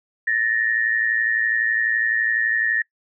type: tone pair together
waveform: sine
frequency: 1752.8 / 1864.7 Hz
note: A6 / A#6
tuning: -7 / 0 cents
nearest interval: minor second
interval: 107 cents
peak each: -21 dBFS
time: 0.27-2.82 s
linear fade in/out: 5 ms
effects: noise-tail reverb RT60 0.1 s tail -22 dB re dry